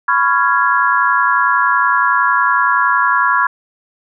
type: chord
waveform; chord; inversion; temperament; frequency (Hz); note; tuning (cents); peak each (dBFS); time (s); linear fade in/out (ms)
sine; C# dominant seventh; third; just; 997.9 / 1108.7 / 1385.9 / 1663.1; B5 / C#6 / E#6 / G#6; +18 / 0 / -14 / +2; -16; 0.08-3.47; 5
effects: none